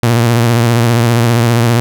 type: tone with vibrato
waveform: sawtooth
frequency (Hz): 117.5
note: A#2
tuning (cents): +14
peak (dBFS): -4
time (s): 0.03-1.8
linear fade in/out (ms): 0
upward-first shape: triangle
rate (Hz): 15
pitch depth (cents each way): 72
effects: none